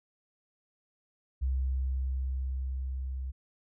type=tone with level ramp; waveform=sine; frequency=65.41 Hz; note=C2; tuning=in tune; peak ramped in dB=-26 to -33 dBFS; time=1.41-3.32 s; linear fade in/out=20 ms; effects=none